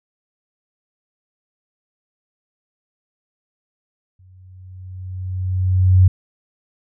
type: tone with exponential growth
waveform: sine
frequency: 92.6 Hz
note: F#2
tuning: 2 cents sharp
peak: -6 dBFS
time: 4.19-6.08 s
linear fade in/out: 5 ms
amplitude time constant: 410 ms
effects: none